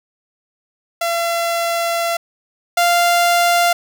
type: tone pair in turn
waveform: sawtooth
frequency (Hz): 679 / 694.9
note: F5 / F5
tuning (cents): -49 / -9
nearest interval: unison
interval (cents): 40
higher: second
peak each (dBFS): -13 / -8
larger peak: second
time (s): 1.01-2.17 / 2.77-3.73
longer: first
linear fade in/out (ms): 5
effects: none